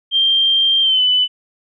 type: tone with pitch glide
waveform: sine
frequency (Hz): 3173 to 2997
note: G7 to F#7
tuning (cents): +20 to +22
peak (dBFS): -11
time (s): 0.11-1.28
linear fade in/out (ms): 50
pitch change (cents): -98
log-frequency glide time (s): 0.82-1.03
effects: none